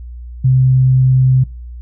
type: tone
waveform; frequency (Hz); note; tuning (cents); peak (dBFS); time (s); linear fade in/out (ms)
sine; 129.8; C3; -13; -7; 0.44-1.44; 10
effects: noise-tail reverb RT60 0.3 s tail -25 dB re dry + added 60 Hz sine -27 dBFS peak until 1.81 s